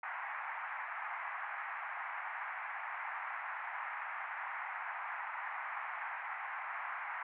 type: band-pass noise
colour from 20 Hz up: pink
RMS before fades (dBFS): -42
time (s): 0.03-7.23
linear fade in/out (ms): 5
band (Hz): 790 to 2200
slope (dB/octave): 48
effects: none